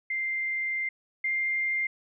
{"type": "tone pair in turn", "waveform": "sine", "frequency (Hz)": [2093, 2104], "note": ["C7", "C7"], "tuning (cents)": [0, 9], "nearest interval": "unison", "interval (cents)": 9, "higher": "second", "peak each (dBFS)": [-27, -25], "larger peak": "second", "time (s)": [[0.1, 0.89], [1.24, 1.87]], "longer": "first", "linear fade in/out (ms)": 5, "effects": []}